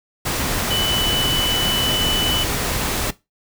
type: tone in noise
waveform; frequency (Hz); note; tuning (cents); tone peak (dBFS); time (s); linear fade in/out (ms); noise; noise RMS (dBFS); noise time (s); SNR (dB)
sine; 2985; F#7; +15; -20; 0.7-2.44; 10; pink; -22; 0.25-3.11; -1
effects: noise-tail reverb RT60 0.2 s tail -17 dB re dry